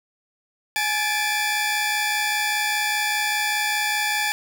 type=tone cluster; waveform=sawtooth; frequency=840 / 1745 / 2352 Hz; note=G#5 / A6 / D7; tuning=+19 / -15 / +2 cents; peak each=-22 dBFS; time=0.76-4.32 s; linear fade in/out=0 ms; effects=none